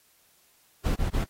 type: noise bursts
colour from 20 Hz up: brown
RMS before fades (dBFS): -25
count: 3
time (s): 0.84-1.248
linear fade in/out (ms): 20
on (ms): 120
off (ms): 24
effects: white hiss -63 dBFS RMS until 1.29 s + AAC 48 kbps